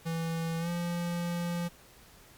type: tone with pitch glide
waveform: square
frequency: 164.81 to 172.8 Hz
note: E3 to F3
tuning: 0 to -18 cents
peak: -31 dBFS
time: 0.05-1.69 s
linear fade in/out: 20 ms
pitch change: +82 cents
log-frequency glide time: 0.59-0.69 s
effects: pink hiss -56 dBFS RMS until 2.37 s + MP3 96 kbps